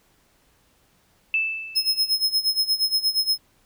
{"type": "tone with exponential decay", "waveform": "sine", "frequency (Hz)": 2637, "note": "E7", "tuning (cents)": 0, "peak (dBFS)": -17, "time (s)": [1.34, 2.17], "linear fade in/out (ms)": 1, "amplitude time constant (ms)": 180}
{"type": "tone with tremolo", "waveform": "45% pulse", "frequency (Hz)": 5160, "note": "E8", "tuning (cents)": -38, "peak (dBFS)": -17, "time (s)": [1.75, 3.38], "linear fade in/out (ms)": 20, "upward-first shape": "sine", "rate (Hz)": 8.5, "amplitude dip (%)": 85}
{"effects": ["pink hiss -62 dBFS RMS until 3.65 s"]}